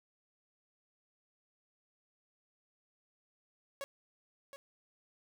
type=tone with echo; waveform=sawtooth; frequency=554.4 Hz; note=C#5; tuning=in tune; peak=-35 dBFS; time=3.81-3.84 s; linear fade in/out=0 ms; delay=720 ms; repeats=1; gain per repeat=-9 dB; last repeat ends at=4.56 s; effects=none